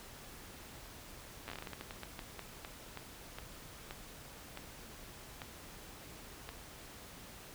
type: slowing click train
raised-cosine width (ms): 0.3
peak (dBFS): -27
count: 22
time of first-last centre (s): 1.48-6.49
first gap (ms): 9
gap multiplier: 1.27
effects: pink hiss -52 dBFS RMS until 7.54 s